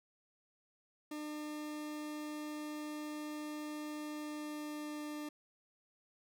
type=tone with pitch glide; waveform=40% pulse; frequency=301.2 to 299.1 Hz; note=D4 to D4; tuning=+44 to +32 cents; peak=-40 dBFS; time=1.11-5.29 s; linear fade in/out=5 ms; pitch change=-12 cents; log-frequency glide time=3.98-5.17 s; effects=none